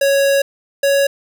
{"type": "tone pair in turn", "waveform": "square", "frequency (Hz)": [554.4, 557.1], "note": ["C#5", "C#5"], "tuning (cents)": [0, 9], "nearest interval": "unison", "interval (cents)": 9, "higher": "second", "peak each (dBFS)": -12, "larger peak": "neither", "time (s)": [[0.01, 0.42], [0.83, 1.07]], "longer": "first", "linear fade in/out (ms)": 5, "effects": []}